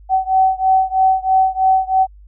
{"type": "beating tone pair", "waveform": "sine", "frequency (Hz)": [758, 761.1], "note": ["F#5", "F#5"], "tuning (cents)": [42, 49], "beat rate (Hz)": 3.1, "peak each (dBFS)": [-14, -15], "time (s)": [0.09, 2.07], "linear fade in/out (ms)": 50, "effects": ["added 50 Hz sine -39 dBFS peak until 2.27 s"]}